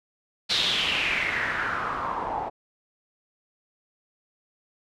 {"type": "noise with low-pass filter sweep", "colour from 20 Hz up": "white", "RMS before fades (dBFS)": -27, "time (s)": [0.49, 2.5], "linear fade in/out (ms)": 20, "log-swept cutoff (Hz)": [4100, 750], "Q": 4.6, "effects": []}